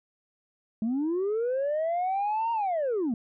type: linear two-way sweep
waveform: sine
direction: up then down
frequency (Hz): 211.5 to 936 to 211.5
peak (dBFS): -23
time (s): 0.82-3.14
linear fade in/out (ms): 2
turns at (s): 2.52
effects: tanh soft clip ceiling -23 dBFS